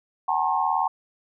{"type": "tone cluster", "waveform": "sine", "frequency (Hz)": [758, 838, 916, 1075], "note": ["F#5", "G#5", "A#5", "C6"], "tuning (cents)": [42, 15, -31, 47], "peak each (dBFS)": -26, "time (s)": [0.28, 0.88], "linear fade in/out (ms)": 5, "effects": []}